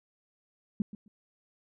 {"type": "tone with echo", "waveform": "sine", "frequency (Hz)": 207.7, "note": "G#3", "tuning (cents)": 0, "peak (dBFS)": -24, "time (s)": [0.8, 0.82], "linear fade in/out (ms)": 2, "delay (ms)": 130, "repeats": 2, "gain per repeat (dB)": -15, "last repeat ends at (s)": 1.08, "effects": []}